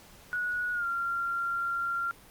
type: tone with pitch glide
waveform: sine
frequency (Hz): 1461 to 1382.2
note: F#6 to F6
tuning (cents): -22 to -18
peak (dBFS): -28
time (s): 0.33-2.11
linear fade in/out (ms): 0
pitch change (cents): -96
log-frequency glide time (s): 0.73-0.86
effects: pink hiss -54 dBFS RMS until 2.3 s + Opus 48 kbps